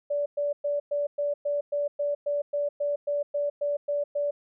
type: tone bursts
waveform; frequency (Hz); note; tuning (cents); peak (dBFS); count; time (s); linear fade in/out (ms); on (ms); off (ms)
sine; 579; D5; -25; -24; 16; 0.1-4.31; 10; 160; 110
effects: none